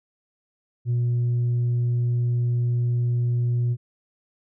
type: tone with tanh clipping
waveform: sine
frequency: 120.7 Hz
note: B2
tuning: 39 cents flat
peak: -20 dBFS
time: 0.85-3.77 s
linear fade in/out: 50 ms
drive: 1 dB
effects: none